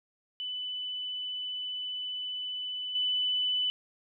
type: tone with level steps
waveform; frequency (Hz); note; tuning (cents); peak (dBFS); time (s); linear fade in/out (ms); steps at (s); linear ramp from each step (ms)
sine; 2995; F#7; +20; -33 / -26; 0.4-3.7; 0; 2.95; 5
effects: none